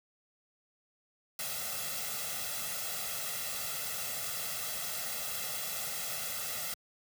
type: noise with comb filter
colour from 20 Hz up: white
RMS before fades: -37 dBFS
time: 1.39-6.74 s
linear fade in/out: 2 ms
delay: 1.5 ms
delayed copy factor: +0.85
effects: high-pass 100 Hz 12 dB/octave